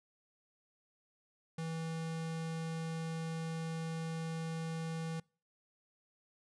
square tone, 162.8 Hz, E3, 21 cents flat, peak -38 dBFS, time 1.58-5.2 s, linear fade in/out 5 ms, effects noise-tail reverb RT60 0.4 s tail -26 dB re dry + resampled to 24000 Hz

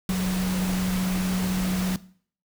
sine tone in noise, 185 Hz, F#3, in tune, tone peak -22 dBFS, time 0.09-1.96 s, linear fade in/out 2 ms, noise pink, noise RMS -32 dBFS, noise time 0.09-1.96 s, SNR +7 dB, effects noise-tail reverb RT60 0.5 s tail -18 dB re dry

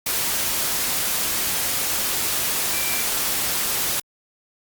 sine tone in noise, 2349 Hz, D7, in tune, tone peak -31 dBFS, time 2.73-3.03 s, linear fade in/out 5 ms, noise white, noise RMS -23 dBFS, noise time 0.06-4 s, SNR -11 dB, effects Opus 48 kbps

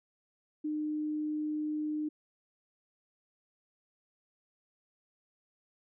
sine tone, 303.8 Hz, D#4, 41 cents flat, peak -31 dBFS, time 0.64-2.09 s, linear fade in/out 10 ms, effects none

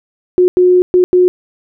sine tone bursts at uneven times, 362.2 Hz, F#4, 37 cents flat, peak -5 dBFS, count 4, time 0.38-0.48 / 0.57-0.82 / 0.94-1.04 / 1.13-1.28 s, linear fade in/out 0 ms, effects none

